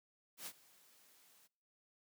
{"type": "noise with ADSR envelope", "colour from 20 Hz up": "white", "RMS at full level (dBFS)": -45, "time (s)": [0.37, 1.48], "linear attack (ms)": 96, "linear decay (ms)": 56, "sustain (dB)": -22, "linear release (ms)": 23, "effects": ["noise-tail reverb RT60 0.7 s tail -26 dB re dry", "high-pass 150 Hz 12 dB/octave"]}